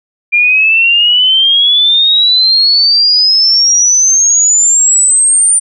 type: exponential sweep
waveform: sine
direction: up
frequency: 2387 to 9180 Hz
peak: -5 dBFS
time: 0.32-5.6 s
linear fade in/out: 20 ms
effects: none